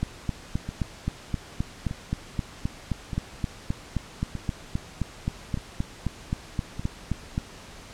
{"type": "two click trains", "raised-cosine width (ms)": 5, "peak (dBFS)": [-13, -19], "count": [29, 6], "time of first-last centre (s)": [[0.03, 7.379], [0.69, 6.795]], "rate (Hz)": [3.81, 0.819], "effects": ["pink hiss -45 dBFS RMS until 7.93 s", "low-pass 8000 Hz 12 dB/octave"]}